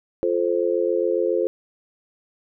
sine chord, F major, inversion none, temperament just, 349.2 / 436.5 / 523.8 Hz, F4 / A4 / C5, 0 / -14 / +2 cents, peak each -23 dBFS, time 0.23-1.47 s, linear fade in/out 0 ms, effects none

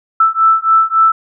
sine beating tone pair, 1320 / 1323.6 Hz, E6 / E6, +2 / +7 cents, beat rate 3.6 Hz, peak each -11 / -11 dBFS, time 0.2-1.12 s, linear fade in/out 5 ms, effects none

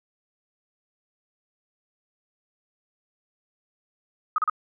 sine tone bursts, 1254 Hz, D#6, 13 cents sharp, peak -19 dBFS, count 3, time 4.36-4.498 s, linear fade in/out 2 ms, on 22 ms, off 36 ms, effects none

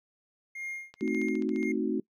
triangle tone with tremolo, 2128 Hz, C7, 29 cents sharp, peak -32 dBFS, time 0.55-1.72 s, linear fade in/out 5 ms, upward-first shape sine, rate 1.9 Hz, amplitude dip 100%
click train, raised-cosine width 0.2 ms, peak -31 dBFS, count 11, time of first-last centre 0.94-1.63 s, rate 14.5 Hz
sine chord, A diminished seventh, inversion none, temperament equal, 220 / 261.6 / 311.1 / 370 Hz, A3 / C4 / Eb4 / Gb4, 0 / 0 / 0 / 0 cents, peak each -32 dBFS, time 1.01-2 s, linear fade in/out 5 ms
effects noise-tail reverb RT60 0.1 s tail -22 dB re dry

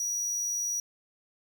square tone, 5800 Hz, F#8, 35 cents flat, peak -29 dBFS, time 0-0.8 s, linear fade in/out 2 ms, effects none

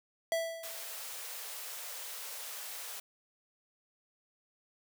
square tone with exponential decay, 659.3 Hz, E5, in tune, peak -28 dBFS, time 0.32-1.01 s, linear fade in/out 1 ms, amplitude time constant 150 ms
white high-pass noise, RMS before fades -43 dBFS, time 0.63-3 s, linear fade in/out 5 ms, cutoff 430 Hz, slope 96 dB/octave
effects none

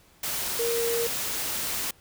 sine tone in noise, 466.2 Hz, A#4, in tune, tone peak -25 dBFS, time 0.59-1.07 s, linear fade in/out 5 ms, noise white, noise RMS -30 dBFS, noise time 0.23-1.91 s, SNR +2 dB, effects pink hiss -58 dBFS RMS until 2 s

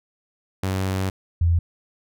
sawtooth / sine tone pair in turn, 95 / 84.68 Hz, F#2 / E2, +46 / +47 cents, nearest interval major second, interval 199 cents, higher first, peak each -18 / -15 dBFS, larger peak second, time 0.63-1.1 / 1.41-1.59 s, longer first, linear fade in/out 5 ms, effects none

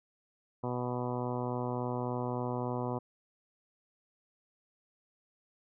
harmonic tone, 123.5 Hz, B2, in tune, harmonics 1 / 2 / 3 / 4 / 5 / 6 / 7 / 8 / 9 / 10, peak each -37 / -38 / -40 / -40 / -43 / -43 / -45 / -42 / -50 / -52 dBFS, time 0.63-2.99 s, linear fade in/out 10 ms, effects none

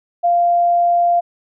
sine tone, 695 Hz, F5, 9 cents flat, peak -11 dBFS, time 0.23-1.21 s, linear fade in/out 20 ms, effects none

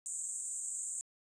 pink band-pass noise, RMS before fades -40 dBFS, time 0.06-1.01 s, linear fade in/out 0 ms, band 7100 to 8700 Hz, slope 96 dB/octave, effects resampled to 22050 Hz

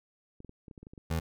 clicks, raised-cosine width 3 ms, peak -35 dBFS, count 10, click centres 0.404 / 0.447 / 0.494 / 0.682 / 0.712 / 0.778 / 0.83 / 0.869 / 0.935 / 0.978 s
25% pulse tone, 81.8 Hz, E2, 13 cents flat, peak -25 dBFS, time 1.1-1.2 s, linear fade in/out 10 ms
effects none

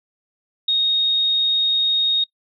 sine tone, 3729 Hz, A#7, in tune, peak -15 dBFS, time 0.68-2.24 s, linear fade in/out 5 ms, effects noise-tail reverb RT60 0.1 s tail -25 dB re dry

